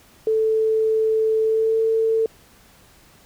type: tone with pitch glide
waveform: sine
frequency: 440 to 446.9 Hz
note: A4 to A4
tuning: 0 to +27 cents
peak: -16 dBFS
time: 0.27-2.26 s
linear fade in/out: 2 ms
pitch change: +27 cents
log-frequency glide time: 1.42-1.79 s
effects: pink hiss -52 dBFS RMS until 3.25 s